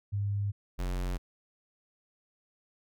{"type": "tone pair in turn", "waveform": ["sine", "square"], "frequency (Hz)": [101.2, 45.08], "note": ["G#2", "F#1"], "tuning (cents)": [-44, -44], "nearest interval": "octave + major second", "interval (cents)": 1400, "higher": "first", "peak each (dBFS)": [-28, -31], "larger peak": "first", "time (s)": [[0.12, 0.52], [0.78, 1.18]], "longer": "neither", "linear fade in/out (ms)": 20, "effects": []}